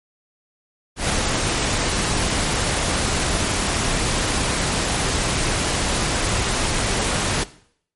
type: noise with ADSR envelope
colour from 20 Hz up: pink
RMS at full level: -18 dBFS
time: 0.96-7.44 s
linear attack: 140 ms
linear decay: 5 ms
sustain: -3 dB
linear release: 10 ms
effects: noise-tail reverb RT60 0.6 s tail -17 dB re dry + MP3 48 kbps